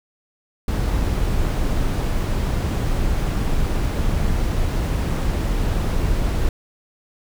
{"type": "noise", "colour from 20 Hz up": "brown", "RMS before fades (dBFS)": -20, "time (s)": [0.68, 6.49], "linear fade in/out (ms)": 2, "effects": []}